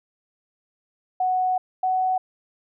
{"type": "tone pair in turn", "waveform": "sine", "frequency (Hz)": [740, 746], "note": ["F#5", "F#5"], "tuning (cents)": [0, 14], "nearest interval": "unison", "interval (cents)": 14, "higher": "second", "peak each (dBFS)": -19, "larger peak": "neither", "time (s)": [[1.2, 1.58], [1.83, 2.18]], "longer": "first", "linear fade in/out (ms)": 5, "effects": []}